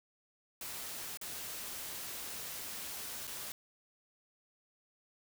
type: noise with dropouts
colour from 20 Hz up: white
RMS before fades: -43 dBFS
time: 0.61-3.52 s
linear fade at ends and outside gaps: 2 ms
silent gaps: 1.173-1.213 / 3.271-3.275 s
effects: none